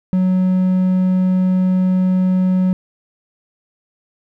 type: tone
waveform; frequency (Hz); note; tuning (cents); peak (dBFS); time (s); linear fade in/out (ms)
triangle; 185; F#3; 0; -10; 0.13-2.73; 0
effects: none